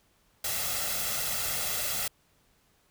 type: noise with comb filter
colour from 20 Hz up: white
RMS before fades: -31 dBFS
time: 0.44-2.08 s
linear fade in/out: 5 ms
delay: 1.5 ms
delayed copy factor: +0.6
effects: pink hiss -67 dBFS RMS until 2.9 s